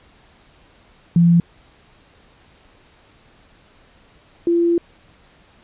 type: tone pair in turn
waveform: sine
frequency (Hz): 170.7 / 341.4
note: F3 / F4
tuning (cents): -39 / -39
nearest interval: octave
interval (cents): 1200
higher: second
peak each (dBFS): -9 / -13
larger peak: first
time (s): 1.16-1.4 / 4.47-4.78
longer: second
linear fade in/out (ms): 2
effects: pink hiss -52 dBFS RMS until 5.63 s + resampled to 8000 Hz